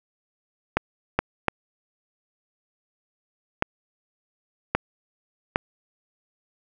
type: clicks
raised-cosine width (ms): 0.5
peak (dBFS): -4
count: 6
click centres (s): 0.77 / 1.19 / 1.483 / 3.624 / 4.75 / 5.559
effects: none